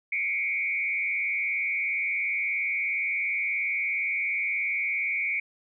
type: tone with frequency modulation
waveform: sine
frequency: 2261 Hz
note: C#7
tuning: 34 cents sharp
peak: -25 dBFS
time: 0.12-5.4 s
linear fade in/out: 5 ms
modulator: 99.1 Hz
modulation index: 1.3
effects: none